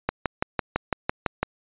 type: click train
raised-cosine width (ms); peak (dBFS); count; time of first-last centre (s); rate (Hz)
0.5; -7; 9; 0.09-1.43; 5.97
effects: resampled to 8000 Hz